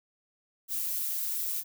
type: noise with amplitude modulation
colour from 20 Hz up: violet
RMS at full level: -30 dBFS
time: 0.68-1.64 s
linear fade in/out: 50 ms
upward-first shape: sine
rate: 169 Hz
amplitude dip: 45%
effects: none